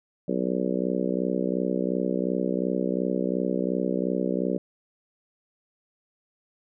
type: harmonic tone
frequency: 62.8 Hz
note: B1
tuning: 30 cents sharp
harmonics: 3 / 4 / 5 / 6 / 7 / 8 / 9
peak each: -29 / -30 / -31 / -32 / -32 / -33 / -34 dBFS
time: 0.28-4.58 s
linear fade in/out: 5 ms
effects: none

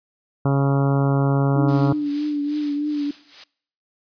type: harmonic tone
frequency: 138.59 Hz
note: C#3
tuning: in tune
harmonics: 1 / 2 / 3 / 4 / 5 / 6 / 7 / 8 / 9 / 10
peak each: -17 / -23 / -27 / -29 / -31 / -33 / -34 / -35 / -36 / -37 dBFS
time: 0.45-1.93 s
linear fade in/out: 5 ms
type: tone with vibrato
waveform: sine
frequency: 293.7 Hz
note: D4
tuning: in tune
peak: -20 dBFS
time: 1.56-3.11 s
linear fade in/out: 5 ms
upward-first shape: triangle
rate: 3.2 Hz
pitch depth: 44 cents each way
type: noise with tremolo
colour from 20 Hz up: blue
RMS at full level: -32 dBFS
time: 1.68-3.44 s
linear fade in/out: 5 ms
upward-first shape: sine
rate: 2.4 Hz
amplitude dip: 80%
effects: noise-tail reverb RT60 0.6 s tail -24 dB re dry + resampled to 11025 Hz

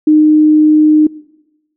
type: tone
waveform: sine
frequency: 306.3 Hz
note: D#4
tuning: 27 cents flat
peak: -4 dBFS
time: 0.07-1.07 s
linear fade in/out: 5 ms
effects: noise-tail reverb RT60 1.0 s tail -21 dB re dry

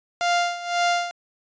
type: tone with tremolo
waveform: sawtooth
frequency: 698.5 Hz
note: F5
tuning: in tune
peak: -14 dBFS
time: 0.21-1.11 s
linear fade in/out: 0 ms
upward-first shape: sine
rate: 1.9 Hz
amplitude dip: 80%
effects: resampled to 16000 Hz

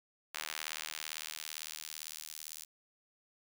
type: tone with high-pass filter sweep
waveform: sawtooth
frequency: 77.78 Hz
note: D#2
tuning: in tune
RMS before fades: -44 dBFS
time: 0.34-2.65 s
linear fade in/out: 10 ms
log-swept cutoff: 1700 to 6400 Hz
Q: 0.71
effects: none

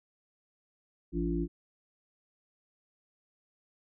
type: harmonic tone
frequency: 57.3 Hz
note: A#1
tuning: 29 cents flat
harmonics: 1 / 3 / 5 / 6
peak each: -34 / -34 / -34 / -34 dBFS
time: 1.12-1.48 s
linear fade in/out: 50 ms
effects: none

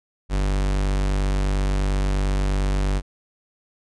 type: tone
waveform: 45% pulse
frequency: 48.54 Hz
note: G1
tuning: 16 cents flat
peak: -19 dBFS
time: 0.29-3.02 s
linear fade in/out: 50 ms
effects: resampled to 22050 Hz

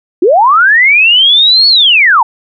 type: linear two-way sweep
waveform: sine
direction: up then down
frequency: 315.7 to 4435 to 838 Hz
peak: -3 dBFS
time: 0.22-2.23 s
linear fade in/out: 5 ms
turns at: 1.68 s
effects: none

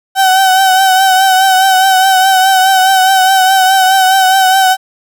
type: tone with vibrato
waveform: 35% pulse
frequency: 760 Hz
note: F#5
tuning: 46 cents sharp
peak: -4 dBFS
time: 0.15-4.77 s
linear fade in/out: 50 ms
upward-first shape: triangle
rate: 4.8 Hz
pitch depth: 44 cents each way
effects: none

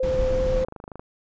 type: tone with vibrato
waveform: sine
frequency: 517 Hz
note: C5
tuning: 21 cents flat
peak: -21 dBFS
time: 0-0.65 s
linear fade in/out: 5 ms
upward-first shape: triangle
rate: 10 Hz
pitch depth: 9 cents each way
type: noise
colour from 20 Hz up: brown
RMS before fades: -26 dBFS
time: 0.03-0.64 s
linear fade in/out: 2 ms
type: click train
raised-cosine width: 1 ms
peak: -24 dBFS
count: 13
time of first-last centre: 0.53-0.995 s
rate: 25.8 Hz
effects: resampled to 16000 Hz

